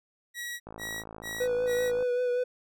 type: tone bursts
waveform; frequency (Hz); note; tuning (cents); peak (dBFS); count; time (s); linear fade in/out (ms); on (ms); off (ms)
sawtooth; 1919; A#6; +50; -31; 4; 0.34-1.92; 50; 260; 180
type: click train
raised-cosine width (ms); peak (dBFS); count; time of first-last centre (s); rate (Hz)
1; -28; 75; 0.67-2.025; 54.6
type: tone with vibrato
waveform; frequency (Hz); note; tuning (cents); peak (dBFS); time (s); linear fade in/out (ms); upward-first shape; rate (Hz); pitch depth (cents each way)
triangle; 493.9; B4; 0; -23; 1.4-2.44; 10; triangle; 5.2; 27
effects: none